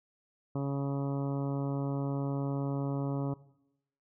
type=harmonic tone; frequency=139.2 Hz; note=C#3; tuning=8 cents sharp; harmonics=1 / 2 / 3 / 4 / 5 / 6 / 7 / 8 / 9; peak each=-32 / -35 / -41 / -42 / -47 / -50 / -50 / -51 / -52 dBFS; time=0.55-3.34 s; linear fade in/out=5 ms; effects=noise-tail reverb RT60 0.8 s tail -18 dB re dry